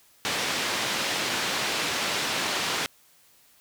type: band-pass noise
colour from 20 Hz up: white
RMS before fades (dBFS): -28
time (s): 0.25-2.86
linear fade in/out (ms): 0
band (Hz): 140 to 4200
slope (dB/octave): 12
effects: white hiss -59 dBFS RMS until 3.6 s